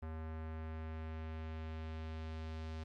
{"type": "tone with low-pass filter sweep", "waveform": "square", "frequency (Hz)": 79.6, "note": "D#2", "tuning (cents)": 40, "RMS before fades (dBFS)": -44, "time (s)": [0.02, 2.84], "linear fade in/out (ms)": 10, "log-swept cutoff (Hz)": [1500, 4700], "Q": 1.1, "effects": ["13-bit"]}